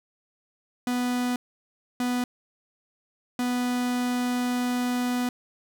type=tone bursts at uneven times; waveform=45% pulse; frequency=246.9 Hz; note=B3; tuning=in tune; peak=-24 dBFS; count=3; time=0.87-1.36 / 2-2.24 / 3.39-5.29 s; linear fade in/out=2 ms; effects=none